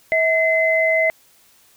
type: tone pair together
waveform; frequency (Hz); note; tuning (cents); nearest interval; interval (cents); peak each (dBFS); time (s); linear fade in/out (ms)
sine; 645.4 / 2049; E5 / C7; -37 / -37; octave + minor sixth; 2000; -17; 0.12-1.1; 0
effects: white hiss -54 dBFS RMS until 1.76 s